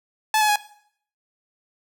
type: tone with pitch steps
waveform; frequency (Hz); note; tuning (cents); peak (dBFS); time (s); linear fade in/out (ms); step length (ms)
sawtooth; 866 / 849.2 / 832.6; A5 / G#5 / G#5; -28 / +38 / +4; -13; 0.34-0.559; 2; 73
effects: noise-tail reverb RT60 0.6 s tail -17 dB re dry